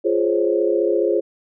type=chord; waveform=sine; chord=Db major seventh; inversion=first; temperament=just; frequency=346.5 / 415.8 / 519.7 / 554.4 Hz; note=F4 / Ab4 / C5 / Db5; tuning=-14 / +2 / -12 / 0 cents; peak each=-20 / -20 / -22 / -24 dBFS; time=0.04-1.21 s; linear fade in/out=20 ms; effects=none